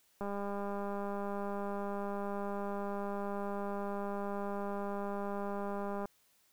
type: click train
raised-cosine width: 1 ms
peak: -26 dBFS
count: 1176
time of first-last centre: 0.21-6.056 s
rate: 201 Hz
effects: white hiss -70 dBFS RMS until 6.52 s